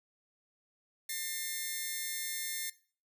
5% pulse tone pair together, 1800 / 2115 Hz, A6 / C7, +39 / +18 cents, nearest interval minor third, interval 279 cents, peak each -28 dBFS, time 1.09-2.7 s, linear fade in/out 5 ms, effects noise-tail reverb RT60 0.4 s tail -18 dB re dry

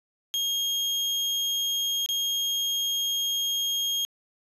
35% pulse tone with dropouts, 3248 Hz, G#7, 39 cents flat, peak -23 dBFS, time 0.34-4.05 s, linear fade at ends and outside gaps 0 ms, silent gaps 2.061-2.089 s, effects resampled to 32000 Hz + 10-bit

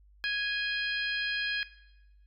harmonic tone with a mistuned harmonic, 830.6 Hz, G#5, in tune, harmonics 2 / 3 / 4 / 5 / 6, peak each -31 / -35 / -37 / -39 / -41 dBFS, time 0.24-1.63 s, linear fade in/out 0 ms, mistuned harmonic 4, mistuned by -45 cents, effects noise-tail reverb RT60 1.0 s tail -17 dB re dry + added 50 Hz sine -56 dBFS peak until 2.26 s

